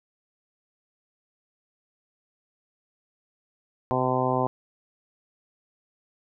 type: harmonic tone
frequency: 128.1 Hz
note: C3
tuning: 36 cents flat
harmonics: 1 / 2 / 3 / 4 / 5 / 6 / 7 / 8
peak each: -30 / -30 / -30 / -30 / -30 / -30 / -30 / -30 dBFS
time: 3.91-4.47 s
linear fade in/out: 0 ms
effects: none